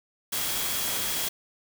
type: tone in noise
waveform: sine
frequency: 3300 Hz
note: G#7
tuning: 12 cents flat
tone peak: -38 dBFS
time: 0.32-1.29 s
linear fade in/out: 10 ms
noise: white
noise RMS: -29 dBFS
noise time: 0.32-1.29 s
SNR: -12 dB
effects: none